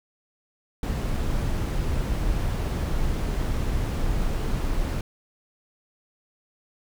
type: noise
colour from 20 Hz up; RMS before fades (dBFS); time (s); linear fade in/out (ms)
brown; -25; 0.83-5.01; 2
effects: none